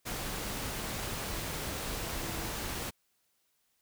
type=tone in noise; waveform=sine; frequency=329.6 Hz; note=E4; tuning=in tune; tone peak=-46 dBFS; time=2.13-2.49 s; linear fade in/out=20 ms; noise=pink; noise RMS=-37 dBFS; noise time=0.05-2.91 s; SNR=-12 dB; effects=white hiss -75 dBFS RMS until 3.81 s